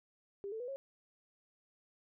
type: tone with pitch steps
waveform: sine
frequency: 399 / 442.7 / 491.2 / 545.1 Hz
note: G4 / A4 / B4 / C#5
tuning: +31 / +11 / -9 / -29 cents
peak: -39 dBFS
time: 0.44-0.76 s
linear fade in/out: 0 ms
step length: 80 ms
effects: none